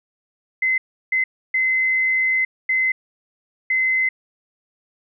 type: tone bursts at uneven times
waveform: sine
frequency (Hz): 2052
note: C7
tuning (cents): -34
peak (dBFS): -16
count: 5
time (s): 0.62-0.78 / 1.12-1.24 / 1.54-2.45 / 2.69-2.92 / 3.7-4.09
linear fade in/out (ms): 5
effects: none